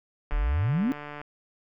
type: click train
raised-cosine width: 0.5 ms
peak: -24 dBFS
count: 134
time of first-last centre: 0.31-1.215 s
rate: 147 Hz
type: exponential sweep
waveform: sine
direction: up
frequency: 34.59 to 284.7 Hz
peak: -22 dBFS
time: 0.32-0.92 s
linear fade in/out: 0 ms
effects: none